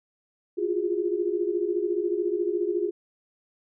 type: tone cluster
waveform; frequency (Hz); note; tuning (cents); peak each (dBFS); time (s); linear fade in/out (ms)
sine; 345.7 / 359.8 / 410.7; F4 / F#4 / G#4; -18 / -48 / -19; -28; 0.57-2.91; 20
effects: none